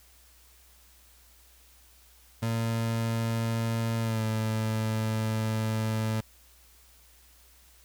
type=tone with pitch glide; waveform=30% pulse; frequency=114.2 to 110.06 Hz; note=A#2 to A2; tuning=-35 to +1 cents; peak=-24 dBFS; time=2.42-6.21 s; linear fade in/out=10 ms; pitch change=-64 cents; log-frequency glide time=3.99-4.23 s; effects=added 60 Hz sine -59 dBFS peak until 7.84 s + white hiss -59 dBFS RMS until 7.84 s